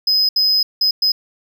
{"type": "tone bursts at uneven times", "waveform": "triangle", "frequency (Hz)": 5050, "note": "D#8", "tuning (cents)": 25, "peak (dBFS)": -11, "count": 4, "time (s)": [[0.07, 0.29], [0.36, 0.63], [0.81, 0.91], [1.02, 1.12]], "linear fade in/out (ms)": 5, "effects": []}